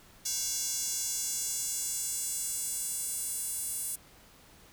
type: tone with high-pass filter sweep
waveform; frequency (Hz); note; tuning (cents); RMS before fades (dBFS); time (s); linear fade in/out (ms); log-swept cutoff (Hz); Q
square; 311.1; D#4; 0; -34; 0.25-3.96; 10; 6100 to 9500; 2.6
effects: pink hiss -57 dBFS RMS until 4.72 s